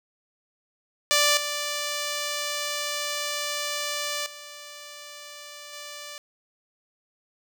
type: tone with level steps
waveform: 5% pulse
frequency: 587.3 Hz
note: D5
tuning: in tune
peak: -7 / -16 / -29 / -26 dBFS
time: 1.11-6.18 s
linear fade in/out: 0 ms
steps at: 1.37 / 4.26 / 5.73 s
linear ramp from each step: 2 ms
effects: none